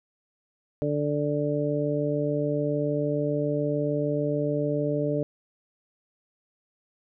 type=harmonic tone; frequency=146.83 Hz; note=D3; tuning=in tune; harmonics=1 / 2 / 3 / 4; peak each=-29 / -29 / -29 / -29 dBFS; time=0.82-5.23 s; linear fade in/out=0 ms; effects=none